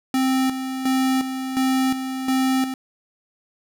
square tone with tremolo, 262.1 Hz, C4, 3 cents sharp, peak -18 dBFS, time 0.14-2.74 s, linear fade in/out 2 ms, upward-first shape square, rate 1.4 Hz, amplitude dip 60%, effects none

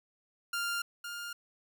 sawtooth tone pair in turn, 1396.9 / 1408.2 Hz, F6 / F6, 0 / +14 cents, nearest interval unison, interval 14 cents, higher second, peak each -28 / -35 dBFS, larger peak first, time 0.53-0.82 / 1.04-1.33 s, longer neither, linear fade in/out 5 ms, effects none

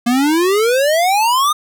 square exponential sweep, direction up, 233.1 to 1244.5 Hz, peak -12 dBFS, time 0.06-1.53 s, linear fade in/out 10 ms, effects none

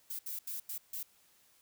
violet noise bursts at uneven times, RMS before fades -40 dBFS, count 5, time 0.1-0.19 / 0.26-0.39 / 0.47-0.6 / 0.69-0.78 / 0.93-1.03 s, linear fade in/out 5 ms, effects white hiss -67 dBFS RMS until 1.61 s

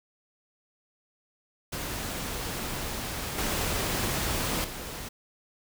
pink noise with level steps, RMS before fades -34 / -29 / -38 dBFS, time 1.72-5.09 s, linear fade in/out 10 ms, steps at 3.38 / 4.64 s, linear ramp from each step 5 ms, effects none

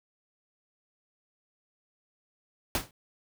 pink noise with exponential decay, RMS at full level -24 dBFS, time 2.75-2.91 s, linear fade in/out 2 ms, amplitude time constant 33 ms, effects none

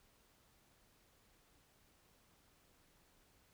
silence, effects pink hiss -71 dBFS RMS until 3.53 s

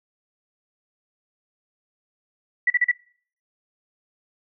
sine tone bursts, 1957 Hz, B6, 16 cents flat, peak -15 dBFS, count 4, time 2.67-2.915 s, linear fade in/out 5 ms, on 32 ms, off 39 ms, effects noise-tail reverb RT60 0.5 s tail -23 dB re dry

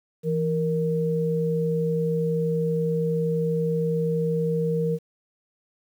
sine tone pair together, 164.96 / 466.2 Hz, E3 / A#4, +2 / 0 cents, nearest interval octave + tritone, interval 1798 cents, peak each -24 dBFS, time 0.23-4.99 s, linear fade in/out 50 ms, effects 9-bit

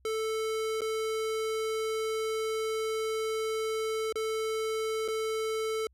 square tone with dropouts, 440 Hz, A4, in tune, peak -30 dBFS, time 0.05-5.87 s, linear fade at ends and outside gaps 2 ms, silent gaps 0.808-0.817 / 4.125-4.156 / 5.079-5.084 s, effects added 64 Hz sine -61 dBFS peak until 5.93 s + low-pass 12000 Hz 12 dB/octave

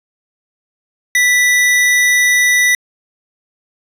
square tone pair together, 1974 / 3733 Hz, B6 / A#7, -1 / +2 cents, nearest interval major seventh, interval 1103 cents, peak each -10 / -22 dBFS, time 1.15-2.75 s, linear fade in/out 2 ms, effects resampled to 32000 Hz

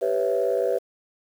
sine chord, C# half-diminished seventh, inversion second, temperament equal with one note detuned, 392 / 495.6 / 554.4 / 659.3 Hz, G4 / B4 / C#5 / E5, 0 / +6 / 0 / 0 cents, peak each -26 / -23 / -26 / -27 dBFS, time 0.01-0.79 s, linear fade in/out 20 ms, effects tanh soft clip ceiling -13 dBFS + 8-bit

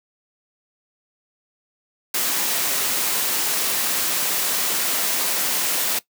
white noise, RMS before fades -22 dBFS, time 2.14-5.99 s, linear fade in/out 5 ms, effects noise-tail reverb RT60 0.1 s tail -18 dB re dry + high-pass 200 Hz 12 dB/octave

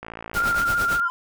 click train, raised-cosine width 0.5 ms, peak -19 dBFS, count 34, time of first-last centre 0.03-0.617 s, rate 56.2 Hz
pink noise with tremolo, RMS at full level -28 dBFS, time 0.34-1 s, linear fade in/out 0 ms, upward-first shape triangle, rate 8.9 Hz, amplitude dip 85%
sine tone with vibrato, 1396.9 Hz, F6, in tune, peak -19 dBFS, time 0.35-1.09 s, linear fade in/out 20 ms, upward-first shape square, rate 15 Hz, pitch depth 21 cents each way
triangle tone with exponential growth, 1019 Hz, C6, 46 cents flat, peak -24 dBFS, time 0.93-1.1 s, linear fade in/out 0 ms, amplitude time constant 36 ms
effects none

